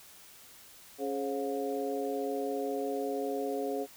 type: tone cluster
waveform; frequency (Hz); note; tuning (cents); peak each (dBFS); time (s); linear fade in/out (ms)
sine; 277.2 / 419.2 / 537 / 715; C#4 / G#4 / C5 / F5; 0 / +16 / +45 / +41; -37 / -34 / -37 / -39; 0.98-3.87; 50
effects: white hiss -54 dBFS RMS until 3.96 s